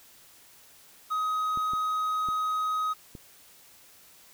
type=tone; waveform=triangle; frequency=1260 Hz; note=D#6; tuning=21 cents sharp; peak=-24 dBFS; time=1.1-2.94 s; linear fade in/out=20 ms
type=clicks; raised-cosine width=3 ms; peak=-29 dBFS; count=4; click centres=1.574 / 1.735 / 2.287 / 3.152 s
effects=white hiss -55 dBFS RMS until 4.33 s